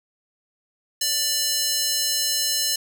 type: tone with high-pass filter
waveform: square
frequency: 590 Hz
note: D5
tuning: 8 cents sharp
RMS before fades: -23 dBFS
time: 1.01-2.76 s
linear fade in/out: 5 ms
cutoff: 4600 Hz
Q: 1.3
effects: none